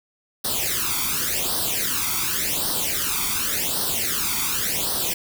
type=noise with flanger; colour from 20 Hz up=white; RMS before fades=-24 dBFS; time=0.44-5.14 s; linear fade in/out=10 ms; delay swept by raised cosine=0.21 to 0.88 ms; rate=0.89 Hz; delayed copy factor=+0.8; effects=none